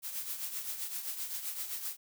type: noise with tremolo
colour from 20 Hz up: blue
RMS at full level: -36 dBFS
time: 0.02-1.97 s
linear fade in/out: 50 ms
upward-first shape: triangle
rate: 7.7 Hz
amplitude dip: 65%
effects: none